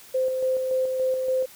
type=tone with tremolo; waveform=sine; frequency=518 Hz; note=C5; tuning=17 cents flat; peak=-20 dBFS; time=0.14-1.46 s; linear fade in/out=10 ms; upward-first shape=square; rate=3.5 Hz; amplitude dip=35%; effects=white hiss -48 dBFS RMS until 1.55 s